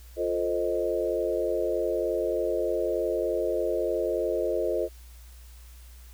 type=chord; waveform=sine; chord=F dominant seventh; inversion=none; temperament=equal; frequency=349.2 / 440 / 523.3 / 622.3 Hz; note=F4 / A4 / C5 / Eb5; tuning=0 / 0 / 0 / 0 cents; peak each=-30 dBFS; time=0.16-4.89 s; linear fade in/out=50 ms; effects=added 60 Hz sine -45 dBFS peak until 6.13 s + white hiss -56 dBFS RMS until 6.13 s